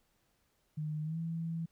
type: tone with pitch glide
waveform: sine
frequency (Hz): 153 to 164.93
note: D#3 to E3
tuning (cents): -29 to +1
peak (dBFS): -34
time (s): 0.77-1.66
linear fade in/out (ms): 10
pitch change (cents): +130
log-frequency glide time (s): 1.03-1.18
effects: pink hiss -75 dBFS RMS until 1.71 s